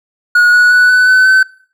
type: tone with pitch steps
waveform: triangle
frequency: 1450 / 1465.2 / 1480.5 / 1495.9 / 1511.6 / 1527.4 Hz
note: F#6 / F#6 / F#6 / F#6 / F#6 / G6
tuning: -35 / -17 / +1 / +19 / +37 / -45 cents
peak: -3 dBFS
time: 0.35-1.43 s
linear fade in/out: 5 ms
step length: 180 ms
effects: noise-tail reverb RT60 0.5 s tail -21 dB re dry